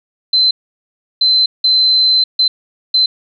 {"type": "tone bursts at uneven times", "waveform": "sine", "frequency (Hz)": 4070, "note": "C8", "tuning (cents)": -49, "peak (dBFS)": -8, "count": 5, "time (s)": [[0.33, 0.51], [1.21, 1.46], [1.64, 2.24], [2.39, 2.48], [2.94, 3.06]], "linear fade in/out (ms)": 5, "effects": []}